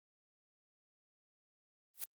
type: noise with exponential growth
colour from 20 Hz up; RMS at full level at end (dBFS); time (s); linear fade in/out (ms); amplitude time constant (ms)
blue; -35; 1.94-2.04; 2; 20
effects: Opus 24 kbps